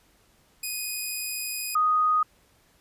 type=tone pair in turn; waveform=5% pulse / sine; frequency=2489 / 1244.5 Hz; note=D#7 / D#6; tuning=0 / 0 cents; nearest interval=octave; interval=1200 cents; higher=first; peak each=-19 dBFS; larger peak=neither; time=0.63-1.75 / 1.75-2.23 s; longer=first; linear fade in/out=5 ms; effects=pink hiss -62 dBFS RMS until 2.8 s + resampled to 32000 Hz